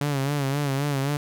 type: tone with vibrato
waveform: sawtooth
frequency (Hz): 140.6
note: C#3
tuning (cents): +25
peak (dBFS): -19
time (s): 0.01-1.17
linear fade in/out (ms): 2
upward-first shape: sine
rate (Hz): 3.8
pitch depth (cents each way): 76
effects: none